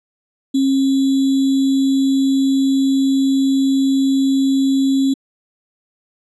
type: tone with sample-and-hold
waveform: sine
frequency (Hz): 270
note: C#4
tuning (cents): -45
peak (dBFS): -12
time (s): 0.54-5.14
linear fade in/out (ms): 10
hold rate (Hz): 3675
effects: low-pass 9000 Hz 12 dB/octave